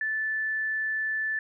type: tone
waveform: sine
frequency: 1752 Hz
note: A6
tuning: 8 cents flat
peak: -26 dBFS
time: 0.01-1.39 s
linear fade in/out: 2 ms
effects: none